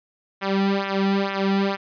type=tone with flanger; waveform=sawtooth; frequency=196 Hz; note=G3; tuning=in tune; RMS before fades=-22 dBFS; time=0.41-1.77 s; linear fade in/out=20 ms; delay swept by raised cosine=0.21 to 1.91 ms; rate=2.2 Hz; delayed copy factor=-1; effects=resampled to 11025 Hz